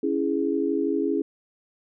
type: chord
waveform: sine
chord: C# minor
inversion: none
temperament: equal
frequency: 277.2 / 329.6 / 415.3 Hz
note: C#4 / E4 / G#4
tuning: 0 / 0 / 0 cents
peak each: -26 dBFS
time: 0.03-1.22 s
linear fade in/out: 5 ms
effects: none